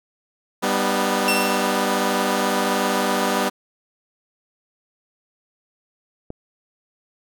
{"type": "chord", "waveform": "10% pulse", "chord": "G augmented", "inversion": "none", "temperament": "equal with one note detuned", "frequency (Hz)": [196, 246.9, 304.7], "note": ["G3", "B3", "D#4"], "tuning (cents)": [0, 0, -36], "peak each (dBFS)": [-14, -14, -19], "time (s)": [0.62, 3.5], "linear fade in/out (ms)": 20}
{"type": "tone with exponential decay", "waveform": "sawtooth", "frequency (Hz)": 2703, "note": "E7", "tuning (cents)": 43, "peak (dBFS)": -14, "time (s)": [1.28, 2.02], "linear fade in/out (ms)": 1, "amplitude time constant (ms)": 160}
{"type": "click", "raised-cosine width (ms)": 2, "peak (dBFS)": -18, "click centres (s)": 6.304}
{"effects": []}